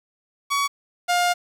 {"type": "tone pair in turn", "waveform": "sawtooth", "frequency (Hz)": [1128, 707.3], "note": ["C#6", "F5"], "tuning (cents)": [30, 22], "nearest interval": "minor sixth", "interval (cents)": 808, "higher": "first", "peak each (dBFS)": [-16, -14], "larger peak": "second", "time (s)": [[0.5, 0.68], [1.08, 1.34]], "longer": "second", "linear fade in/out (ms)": 20, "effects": ["low-pass 11000 Hz 12 dB/octave", "8-bit"]}